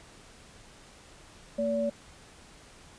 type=tone pair together; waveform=sine; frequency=227.4 / 573 Hz; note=A#3 / D5; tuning=-43 / -43 cents; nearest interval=octave + major third; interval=1600 cents; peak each=-31 / -27 dBFS; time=1.58-1.9 s; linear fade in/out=10 ms; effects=pink hiss -53 dBFS RMS until 2.98 s + resampled to 22050 Hz